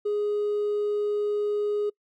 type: tone with hard clipping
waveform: triangle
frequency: 415.3 Hz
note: G#4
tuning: in tune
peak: -23 dBFS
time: 0.05-1.9 s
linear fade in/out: 10 ms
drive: 2 dB
effects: noise-tail reverb RT60 0.1 s tail -26 dB re dry